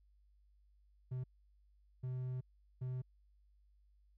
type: tone bursts at uneven times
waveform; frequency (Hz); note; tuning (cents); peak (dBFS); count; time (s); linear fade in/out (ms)
triangle; 127.5; C3; -44; -36; 3; 1.11-1.24 / 2.03-2.41 / 2.81-3.02; 10
effects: added 50 Hz sine -66 dBFS peak until 4.17 s